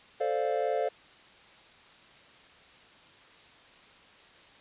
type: chord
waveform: triangle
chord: D minor seventh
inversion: second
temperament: equal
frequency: 440 / 523.3 / 587.3 / 698.5 Hz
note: A4 / C5 / D5 / F5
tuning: 0 / 0 / 0 / 0 cents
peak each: -30 / -30 / -31 / -30 dBFS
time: 0.2-0.89 s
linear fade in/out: 10 ms
effects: white hiss -55 dBFS RMS until 4.6 s + resampled to 8000 Hz